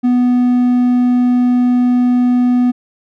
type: tone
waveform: triangle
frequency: 246.9 Hz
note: B3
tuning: in tune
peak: -7 dBFS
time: 0.03-2.72 s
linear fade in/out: 20 ms
effects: none